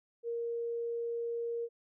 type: tone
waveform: sine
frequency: 467.7 Hz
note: A#4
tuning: 6 cents sharp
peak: -33 dBFS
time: 0.23-1.69 s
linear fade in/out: 50 ms
effects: none